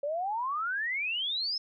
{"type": "exponential sweep", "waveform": "sine", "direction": "up", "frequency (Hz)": [556, 5320], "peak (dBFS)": -29, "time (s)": [0.03, 1.58], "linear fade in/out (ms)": 5, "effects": []}